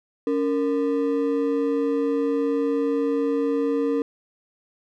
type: ring-modulated tone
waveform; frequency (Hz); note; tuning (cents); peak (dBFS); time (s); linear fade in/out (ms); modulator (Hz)
triangle; 371.8; F#4; +8; -15; 0.27-4.02; 0; 90.4
effects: none